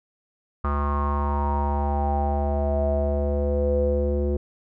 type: tone with low-pass filter sweep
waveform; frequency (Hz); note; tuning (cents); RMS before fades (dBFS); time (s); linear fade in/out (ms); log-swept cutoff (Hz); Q
square; 72; D2; -34; -23; 0.64-4.37; 5; 1200 to 430; 8.8
effects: none